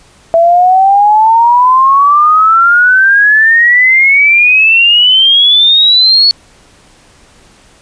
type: exponential sweep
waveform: sine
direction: up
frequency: 659.3 to 4435 Hz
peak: -3 dBFS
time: 0.34-6.31 s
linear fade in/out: 0 ms
effects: pink hiss -43 dBFS RMS until 7.81 s + resampled to 22050 Hz